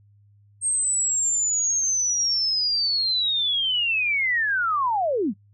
sine linear sweep, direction down, 8500 to 164.81 Hz, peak -20 dBFS, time 0.61-5.34 s, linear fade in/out 50 ms, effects noise-tail reverb RT60 0.1 s tail -23 dB re dry + added 102 Hz sine -53 dBFS peak until 5.53 s

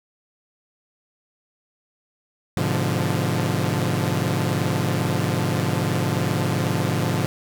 sawtooth chord, G# diminished seventh, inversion none, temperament equal with one note detuned, 103.83 / 126.28 / 146.83 / 174.61 Hz, G#2 / B2 / D3 / F3, 0 / +39 / 0 / 0 cents, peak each -22 dBFS, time 2.57-7.26 s, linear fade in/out 0 ms, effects none

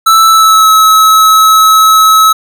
square tone with pitch glide, 1318.5 to 1292.1 Hz, E6 to E6, 0 to -35 cents, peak -3 dBFS, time 0.06-2.33 s, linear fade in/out 10 ms, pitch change -35 cents, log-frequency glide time 0.28-0.68 s, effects none

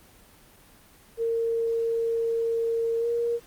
sine tone with pitch glide, 459.1 to 469.8 Hz, A#4 to A#4, -26 to +13 cents, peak -23 dBFS, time 1.17-3.4 s, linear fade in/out 50 ms, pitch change +39 cents, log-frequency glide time 2.99-3.07 s, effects pink hiss -54 dBFS RMS until 3.46 s + Opus 24 kbps

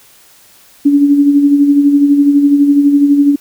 sine tone with tremolo, 285.4 Hz, D4, 49 cents flat, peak -3 dBFS, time 0.85-3.36 s, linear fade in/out 10 ms, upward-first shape sine, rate 12 Hz, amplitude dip 50%, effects white hiss -44 dBFS RMS until 3.4 s

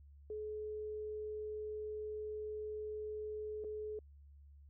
sine tone with dropouts, 426.7 Hz, G#4, 47 cents sharp, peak -40 dBFS, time 0.3-3.99 s, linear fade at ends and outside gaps 2 ms, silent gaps 3.64-3.645 s, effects added 71 Hz sine -56 dBFS peak until 4.69 s

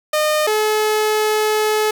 sawtooth tone pair in turn, 610 / 428.7 Hz, D#5 / A4, -34 / -45 cents, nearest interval tritone, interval 611 cents, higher first, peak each -11 dBFS, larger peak neither, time 0.13-0.47 / 0.47-1.91 s, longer second, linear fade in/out 5 ms, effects 7-bit

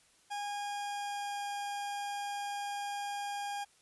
40% pulse tone with pitch glide, 818 to 811.9 Hz, G#5 to G#5, -26 to -39 cents, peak -35 dBFS, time 0.3-3.65 s, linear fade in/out 20 ms, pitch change -13 cents, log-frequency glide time 0.42-1.44 s, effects white hiss -66 dBFS RMS until 3.81 s + resampled to 24000 Hz

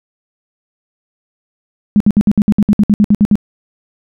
sine tone bursts, 207.7 Hz, G#3, in tune, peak -5 dBFS, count 14, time 1.96-3.355 s, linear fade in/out 0 ms, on 43 ms, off 61 ms, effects none

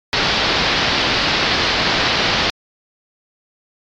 white low-pass noise, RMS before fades -18 dBFS, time 0.13-2.5 s, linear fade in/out 0 ms, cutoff 4900 Hz, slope 48 dB/octave, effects AAC 48 kbps

